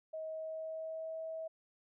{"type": "tone with pitch glide", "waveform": "sine", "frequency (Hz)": [634, 644.7], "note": ["D#5", "E5"], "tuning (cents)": [32, -39], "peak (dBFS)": -39, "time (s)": [0.13, 1.48], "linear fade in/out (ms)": 10, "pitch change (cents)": 29, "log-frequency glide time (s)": [0.25, 1.19], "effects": []}